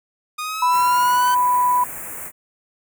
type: exponential sweep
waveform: sawtooth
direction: up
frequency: 1227 to 1538 Hz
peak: -21 dBFS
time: 0.38-1.35 s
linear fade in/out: 10 ms
type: tone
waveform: sine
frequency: 990 Hz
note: B5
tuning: 4 cents sharp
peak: -14 dBFS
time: 0.62-1.84 s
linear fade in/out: 5 ms
type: band-stop noise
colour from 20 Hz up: white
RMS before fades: -32 dBFS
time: 0.7-2.32 s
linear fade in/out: 50 ms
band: 2400 to 7300 Hz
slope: 48 dB/octave
effects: none